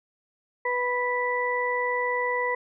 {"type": "harmonic tone", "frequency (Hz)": 492.9, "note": "B4", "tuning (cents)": -3, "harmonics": [1, 2, 4], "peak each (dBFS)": [-28, -28, -28], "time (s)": [0.65, 2.55], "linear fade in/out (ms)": 5, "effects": []}